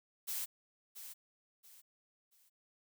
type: noise with echo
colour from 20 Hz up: blue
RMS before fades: -39 dBFS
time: 0.27-0.46 s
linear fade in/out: 20 ms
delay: 680 ms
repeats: 3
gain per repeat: -10 dB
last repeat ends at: 2.5 s
effects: none